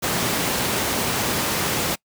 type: high-pass noise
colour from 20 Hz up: pink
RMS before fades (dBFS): -23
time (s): 0.02-1.96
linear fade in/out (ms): 20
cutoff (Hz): 120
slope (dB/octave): 12
effects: noise-tail reverb RT60 0.1 s tail -24 dB re dry